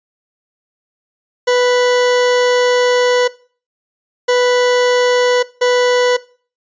40% pulse tone bursts at uneven times, 493.9 Hz, B4, in tune, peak -9 dBFS, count 3, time 1.47-3.28 / 4.28-5.43 / 5.61-6.17 s, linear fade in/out 10 ms, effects noise-tail reverb RT60 0.4 s tail -20 dB re dry + resampled to 16000 Hz

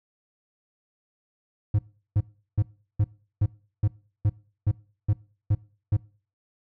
triangle tone bursts, 103.83 Hz, G#2, in tune, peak -16 dBFS, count 11, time 1.74-5.968 s, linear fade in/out 5 ms, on 48 ms, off 370 ms, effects noise-tail reverb RT60 0.4 s tail -21 dB re dry

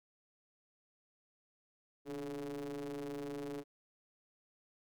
square ring-modulated tone, 69.3 Hz, C#2, in tune, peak -38 dBFS, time 2.05-3.64 s, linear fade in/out 50 ms, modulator 359 Hz, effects none

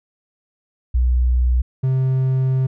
sine / triangle tone pair in turn, 61.74 / 131.07 Hz, B1 / C3, 0 / +3 cents, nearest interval octave + minor second, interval 1303 cents, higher second, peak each -13 dBFS, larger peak neither, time 0.94-1.62 / 1.83-2.67 s, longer second, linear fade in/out 10 ms, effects none

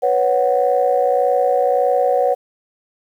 sine chord, B suspended second, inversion none, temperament just, 493.9 / 555.6 / 740.8 Hz, B4 / C#5 / F#5, 0 / +4 / +2 cents, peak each -17 dBFS, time 0.02-2.35 s, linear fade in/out 20 ms, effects tanh soft clip ceiling -4 dBFS + 8-bit

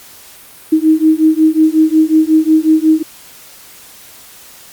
sine beating tone pair, 312.3 / 317.8 Hz, D#4 / D#4, +7 / +37 cents, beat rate 5.5 Hz, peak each -10 dBFS, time 0.72-3.03 s, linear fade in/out 10 ms, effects white hiss -38 dBFS RMS until 4.72 s + Opus 48 kbps

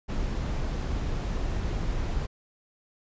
brown noise, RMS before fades -29 dBFS, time 0.08-2.27 s, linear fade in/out 20 ms, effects resampled to 16000 Hz

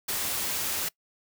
white noise, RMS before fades -30 dBFS, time 0.08-0.89 s, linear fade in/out 10 ms, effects noise-tail reverb RT60 0.1 s tail -23 dB re dry

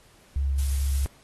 sine tone with vibrato, 68.8 Hz, C#2, 12 cents flat, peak -22 dBFS, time 0.36-1.06 s, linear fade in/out 0 ms, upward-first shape sine, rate 4.6 Hz, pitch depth 10 cents each way
blue noise, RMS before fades -37 dBFS, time 0.58-1.06 s, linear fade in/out 10 ms
effects pink hiss -57 dBFS RMS until 1.23 s + AAC 32 kbps

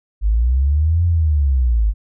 sine linear two-way sweep, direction up then down, 49.31 to 87.31 to 49.31 Hz, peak -12 dBFS, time 0.21-1.94 s, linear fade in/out 50 ms, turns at 1.05 s, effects none

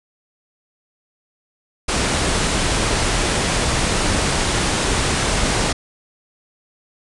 pink low-pass noise, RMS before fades -19 dBFS, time 1.88-5.73 s, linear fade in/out 10 ms, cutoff 10000 Hz, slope 96 dB/octave, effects none

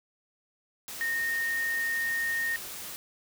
sine tone in noise, 1845 Hz, A#6, 18 cents flat, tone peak -27 dBFS, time 1.01-2.56 s, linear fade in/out 0 ms, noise white, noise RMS -40 dBFS, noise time 0.88-2.96 s, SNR +10 dB, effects none

